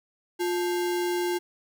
sine tone with sample-and-hold, 353.2 Hz, F4, 20 cents sharp, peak -24 dBFS, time 0.39-1.39 s, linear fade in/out 20 ms, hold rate 1225 Hz, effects none

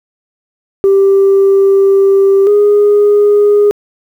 sine tone pair in turn, 392 / 412.4 Hz, G4 / G#4, 0 / -12 cents, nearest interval minor second, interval 88 cents, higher second, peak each -3 dBFS, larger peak neither, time 0.84-2.47 / 2.47-3.71 s, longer first, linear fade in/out 0 ms, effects tanh soft clip ceiling -2 dBFS + 7-bit

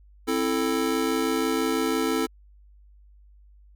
square chord, A minor, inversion first, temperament just, 264 / 330 / 440 Hz, C4 / E4 / A4, +16 / +2 / 0 cents, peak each -28 dBFS, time 0.27-2.27 s, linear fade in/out 20 ms, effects added 50 Hz sine -50 dBFS peak until 3.75 s

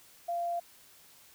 sine tone, 690 Hz, F5, 21 cents flat, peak -30 dBFS, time 0.28-0.6 s, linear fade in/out 10 ms, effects white hiss -58 dBFS RMS until 1.34 s

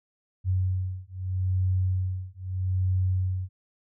sine beating tone pair, 92.5 / 93.29 Hz, F#2 / F#2, 0 / +15 cents, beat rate 0.79 Hz, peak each -27 dBFS, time 0.44-3.49 s, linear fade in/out 50 ms, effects none

